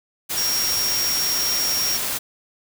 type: tone in noise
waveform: sine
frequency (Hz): 5588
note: F8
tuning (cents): 0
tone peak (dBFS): -21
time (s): 0.36-1.98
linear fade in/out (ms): 20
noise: white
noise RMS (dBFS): -25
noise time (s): 0.29-2.19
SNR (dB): +1
effects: none